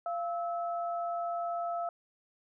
sine tone pair together, 689.7 / 1302 Hz, F5 / E6, -22 / -22 cents, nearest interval major seventh, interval 1100 cents, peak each -32 / -39 dBFS, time 0.06-1.89 s, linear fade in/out 2 ms, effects none

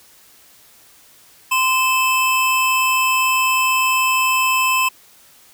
square tone pair together, 1033.6 / 2618 Hz, C6 / E7, -21 / -13 cents, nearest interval octave + major third, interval 1608 cents, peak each -18 dBFS, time 1.51-4.89 s, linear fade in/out 10 ms, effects white hiss -49 dBFS RMS until 5.53 s

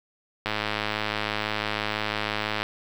click train, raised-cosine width 0.3 ms, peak -10 dBFS, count 231, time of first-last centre 0.46-2.63 s, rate 106 Hz, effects 7-bit

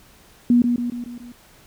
sine tone with echo, 241.2 Hz, B3, 41 cents flat, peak -11 dBFS, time 0.5-0.62 s, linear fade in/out 2 ms, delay 140 ms, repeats 5, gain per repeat -5 dB, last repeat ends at 1.32 s, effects pink hiss -51 dBFS RMS until 1.66 s

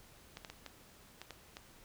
clicks, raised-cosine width 0.2 ms, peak -28 dBFS, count 7, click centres 0.371 / 0.448 / 0.5 / 0.663 / 1.216 / 1.307 / 1.569 s, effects pink hiss -60 dBFS RMS until 1.84 s

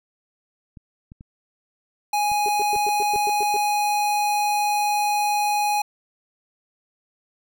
clicks, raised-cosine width 5 ms, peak -29 dBFS, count 6, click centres 0.772 / 1.119 / 1.209 / 2.317 / 2.763 / 3.161 s
square tone, 830.6 Hz, G#5, in tune, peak -20 dBFS, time 2.13-5.82 s, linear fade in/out 5 ms
sine tone bursts, 412.2 Hz, G#4, 13 cents flat, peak -26 dBFS, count 9, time 2.46-3.565 s, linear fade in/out 0 ms, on 25 ms, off 110 ms
effects none

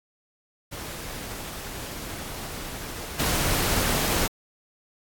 pink noise with level steps, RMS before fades -36 / -24 dBFS, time 0.71-4.28 s, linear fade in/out 20 ms, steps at 3.19 s, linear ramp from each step 10 ms, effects AAC 64 kbps

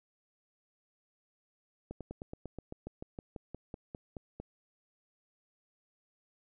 slowing click train, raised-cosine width 2 ms, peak -28 dBFS, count 17, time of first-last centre 1.91-4.4 s, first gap 97 ms, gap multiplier 1.06, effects none

